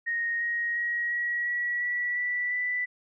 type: tone with pitch steps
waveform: sine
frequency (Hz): 1864.7 / 1880.9 / 1897.3 / 1913.8 / 1930.5 / 1947.3 / 1964.2 / 1981.3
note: A#6 / A#6 / A#6 / A#6 / B6 / B6 / B6 / B6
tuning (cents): 0 / +15 / +30 / +45 / -40 / -25 / -10 / +5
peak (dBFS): -26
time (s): 0.06-2.86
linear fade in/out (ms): 20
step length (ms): 350
effects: none